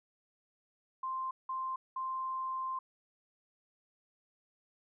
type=tone bursts at uneven times; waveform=sine; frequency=1046.5 Hz; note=C6; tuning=in tune; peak=-34 dBFS; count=3; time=1.03-1.31 / 1.49-1.76 / 1.96-2.79 s; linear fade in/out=5 ms; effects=none